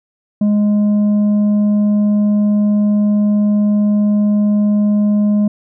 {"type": "tone with tanh clipping", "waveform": "triangle", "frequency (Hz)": 207.7, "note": "G#3", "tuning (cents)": 0, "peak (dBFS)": -11, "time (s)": [0.41, 5.48], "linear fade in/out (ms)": 5, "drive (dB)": 9, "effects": []}